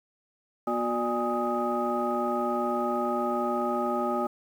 sine tone cluster, 241.4 / 362.5 / 596 / 822 / 1253 Hz, B3 / F#4 / D5 / G#5 / D#6, -39 / -35 / +25 / -18 / +12 cents, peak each -31 dBFS, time 0.67-4.27 s, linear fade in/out 5 ms, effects tanh soft clip ceiling -16 dBFS + 9-bit

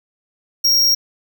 square tone, 5590 Hz, F8, 1 cent sharp, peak -12 dBFS, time 0.64-0.95 s, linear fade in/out 10 ms, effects none

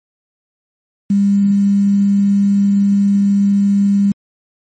sine tone with quantisation, 200.1 Hz, G3, 36 cents sharp, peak -9 dBFS, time 1.1-4.12 s, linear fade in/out 5 ms, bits 6, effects MP3 32 kbps

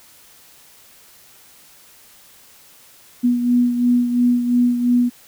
sine beating tone pair, 243.3 / 246.2 Hz, B3 / B3, -26 / -5 cents, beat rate 2.9 Hz, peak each -14 / -22 dBFS, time 3.23-5.1 s, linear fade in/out 20 ms, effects white hiss -48 dBFS RMS until 5.27 s

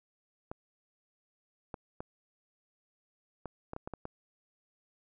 clicks, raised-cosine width 1 ms, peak -25 dBFS, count 9, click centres 0.515 / 1.742 / 2.005 / 3.457 / 3.734 / 3.764 / 3.875 / 3.937 / 4.054 s, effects none

